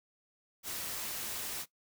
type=noise; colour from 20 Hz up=white; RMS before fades=-39 dBFS; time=0.63-1.66 s; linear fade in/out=50 ms; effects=noise-tail reverb RT60 0.1 s tail -17 dB re dry